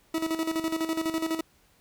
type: tone with tremolo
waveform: 40% pulse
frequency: 322.9 Hz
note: E4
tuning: 36 cents flat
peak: -24 dBFS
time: 0.14-1.41 s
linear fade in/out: 5 ms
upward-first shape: square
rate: 12 Hz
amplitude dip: 65%
effects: pink hiss -63 dBFS RMS until 1.8 s